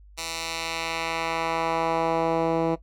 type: tone with band-pass filter sweep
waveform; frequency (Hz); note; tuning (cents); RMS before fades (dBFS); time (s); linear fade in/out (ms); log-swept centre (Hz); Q
10% pulse; 164.4; E3; -4; -26; 0.17-2.76; 20; 5900 to 370; 0.82
effects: noise-tail reverb RT60 0.1 s tail -17 dB re dry + added 50 Hz sine -47 dBFS peak until 2.82 s